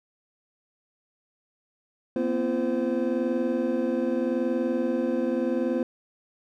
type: tone cluster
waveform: triangle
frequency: 237.3 / 258.1 / 340.1 / 516 Hz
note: A#3 / C4 / F4 / C5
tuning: +31 / -23 / -46 / -24 cents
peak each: -27 dBFS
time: 2.16-5.83 s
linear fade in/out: 2 ms
effects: none